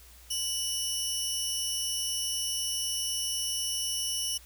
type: tone pair together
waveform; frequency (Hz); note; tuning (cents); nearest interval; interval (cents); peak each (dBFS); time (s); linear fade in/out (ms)
20% pulse; 2960 / 5504; F#7 / F8; 0 / -26; major seventh; 1074; -27; 0.3-4.38; 10
effects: added 60 Hz sine -53 dBFS peak until 4.45 s + white hiss -55 dBFS RMS until 4.45 s